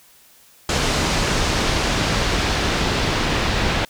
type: noise with low-pass filter sweep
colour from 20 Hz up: pink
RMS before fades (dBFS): -20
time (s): 0.69-3.85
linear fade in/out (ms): 2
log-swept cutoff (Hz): 6500 to 4000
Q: 0.94
effects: white hiss -51 dBFS RMS until 3.89 s